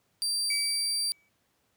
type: tone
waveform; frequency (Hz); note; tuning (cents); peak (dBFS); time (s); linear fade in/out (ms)
30% pulse; 4699; D8; 0; -24; 0.22-1.12; 0
type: tone with exponential decay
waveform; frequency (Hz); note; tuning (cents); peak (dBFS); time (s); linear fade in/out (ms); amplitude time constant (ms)
triangle; 2283; D7; -50; -27; 0.5-1.29; 5; 170
effects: pink hiss -72 dBFS RMS until 1.76 s + high-pass 80 Hz 12 dB/octave